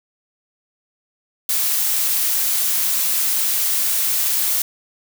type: noise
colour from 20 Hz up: blue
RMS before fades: -19 dBFS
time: 1.49-4.62 s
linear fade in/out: 2 ms
effects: none